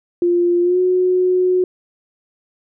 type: tone with pitch glide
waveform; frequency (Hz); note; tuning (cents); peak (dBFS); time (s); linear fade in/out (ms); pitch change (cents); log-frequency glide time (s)
sine; 349.2 to 365.9; F4 to F#4; 0 to -19; -12; 0.22-1.64; 2; +81; 0.62-0.79
effects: none